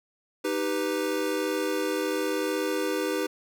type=chord; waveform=square; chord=Eb augmented; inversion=none; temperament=equal; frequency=311.1 / 392 / 493.9 Hz; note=Eb4 / G4 / B4; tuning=0 / 0 / 0 cents; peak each=-31 dBFS; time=0.44-3.27 s; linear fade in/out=10 ms; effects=none